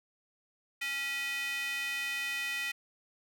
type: tone with high-pass filter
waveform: square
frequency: 277.2 Hz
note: C#4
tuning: in tune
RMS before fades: -35 dBFS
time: 0.81-2.72 s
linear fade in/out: 10 ms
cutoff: 2200 Hz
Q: 6.7
effects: none